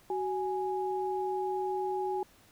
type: tone pair together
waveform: sine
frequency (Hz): 375.4 / 830.6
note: F#4 / G#5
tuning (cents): +25 / 0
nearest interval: octave + major second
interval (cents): 1375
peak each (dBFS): -32 / -33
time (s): 0.1-2.23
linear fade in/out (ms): 2
effects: pink hiss -61 dBFS RMS until 2.51 s